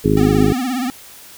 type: harmonic tone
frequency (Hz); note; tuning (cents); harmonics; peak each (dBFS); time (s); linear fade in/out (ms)
51.9; G#1; 0; 1 / 2 / 3 / 4 / 5 / 6 / 7 / 8; -23 / -21 / -18 / -22 / -18 / -20 / -21 / -18; 0.04-0.53; 10
type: tone with vibrato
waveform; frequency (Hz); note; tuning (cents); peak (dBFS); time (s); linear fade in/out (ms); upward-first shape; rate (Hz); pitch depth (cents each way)
square; 253.7; B3; +47; -19; 0.17-0.9; 0; triangle; 17; 120
effects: white hiss -40 dBFS RMS until 1.37 s